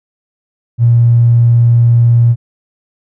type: tone with tanh clipping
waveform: triangle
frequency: 118.2 Hz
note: A#2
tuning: 24 cents sharp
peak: -4 dBFS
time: 0.78-2.36 s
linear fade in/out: 50 ms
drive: 2 dB
effects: none